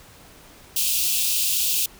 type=high-pass noise; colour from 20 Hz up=white; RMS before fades=-22 dBFS; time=0.76-1.86 s; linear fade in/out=5 ms; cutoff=2500 Hz; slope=96 dB/octave; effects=pink hiss -48 dBFS RMS until 1.99 s